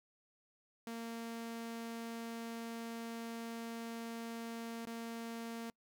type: tone with dropouts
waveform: sawtooth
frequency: 230.2 Hz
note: A#3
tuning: 22 cents flat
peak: -38 dBFS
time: 0.87-5.7 s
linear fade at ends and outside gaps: 2 ms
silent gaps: 4.853-4.87 s
effects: noise-tail reverb RT60 0.1 s tail -26 dB re dry